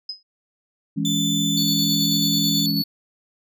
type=tone with exponential decay; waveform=sine; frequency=5050 Hz; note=D#8; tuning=25 cents sharp; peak=-24 dBFS; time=0.09-0.23 s; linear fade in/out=5 ms; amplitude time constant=29 ms
type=chord; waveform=sine; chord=C# minor; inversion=first; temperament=equal with one note detuned; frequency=163.86 / 207.7 / 277.2 Hz; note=E3 / G#3 / C#4; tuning=-10 / 0 / 0 cents; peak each=-25 dBFS; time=0.96-2.83 s; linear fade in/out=20 ms
type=tone; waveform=30% pulse; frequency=3520 Hz; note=A7; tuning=in tune; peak=-20 dBFS; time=1.05-2.66 s; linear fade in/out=2 ms
type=tone with tremolo; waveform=square; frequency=4435 Hz; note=C#8; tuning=in tune; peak=-22 dBFS; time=1.57-2.84 s; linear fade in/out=5 ms; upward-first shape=square; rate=9.2 Hz; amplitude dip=40%
effects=none